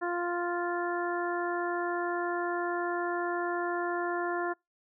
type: harmonic tone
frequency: 349.2 Hz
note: F4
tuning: in tune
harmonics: 1 / 2 / 3 / 4 / 5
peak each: -32 / -35 / -37 / -38 / -39 dBFS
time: 0.01-4.54 s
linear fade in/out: 20 ms
effects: noise-tail reverb RT60 0.2 s tail -26 dB re dry